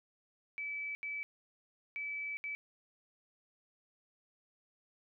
sine tone bursts at uneven times, 2302 Hz, D7, 35 cents flat, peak -37 dBFS, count 4, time 0.58-0.95 / 1.03-1.23 / 1.96-2.37 / 2.44-2.55 s, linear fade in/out 0 ms, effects none

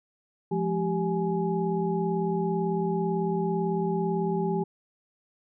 sine tone cluster, 173 / 211 / 390.8 / 838 Hz, F3 / G#3 / G4 / G#5, -16 / +28 / -5 / +15 cents, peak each -28 / -33 / -28 / -33 dBFS, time 0.51-4.64 s, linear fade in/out 10 ms, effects none

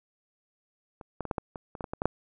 clicks, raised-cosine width 1 ms, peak -29 / -18 / -21 / -15 / -15 / -24 / -26 / -20 / -22 / -19 / -15 / -8 dBFS, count 12, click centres 1.012 / 1.207 / 1.253 / 1.312 / 1.382 / 1.558 / 1.752 / 1.808 / 1.842 / 1.935 / 2.019 / 2.056 s, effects none

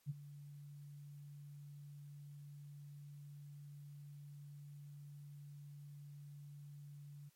sine tone with ADSR envelope, 144.3 Hz, D3, 30 cents flat, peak -36 dBFS, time 0.06-7.3 s, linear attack 39 ms, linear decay 26 ms, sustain -15 dB, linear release 21 ms, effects white hiss -75 dBFS RMS until 7.35 s + MP3 64 kbps

